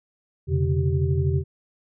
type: tone cluster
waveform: sine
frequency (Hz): 86.4 / 130.1 / 142.5 / 387.1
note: F2 / C3 / C#3 / G4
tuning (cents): -18 / -9 / +48 / -22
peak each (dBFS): -23 / -25 / -24 / -29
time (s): 0.47-1.44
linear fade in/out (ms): 50
effects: none